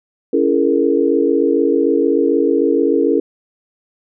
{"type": "chord", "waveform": "sine", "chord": "A# half-diminished seventh", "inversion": "first", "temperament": "just", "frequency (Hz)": [279.7, 335.6, 419.5, 466.2], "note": ["C#4", "E4", "G#4", "A#4"], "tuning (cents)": [16, 31, 17, 0], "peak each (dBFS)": -17, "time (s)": [0.33, 3.2], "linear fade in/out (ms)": 5, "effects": []}